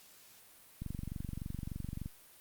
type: click train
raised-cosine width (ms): 5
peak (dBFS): -27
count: 30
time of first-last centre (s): 0.82-2.059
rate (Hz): 23.4
effects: white hiss -59 dBFS RMS until 2.4 s + Opus 48 kbps